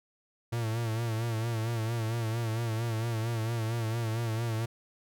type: tone with vibrato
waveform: 45% pulse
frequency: 114 Hz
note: A#2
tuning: 38 cents flat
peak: -29 dBFS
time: 0.52-4.66 s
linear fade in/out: 10 ms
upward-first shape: sine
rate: 4.4 Hz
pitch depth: 65 cents each way
effects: none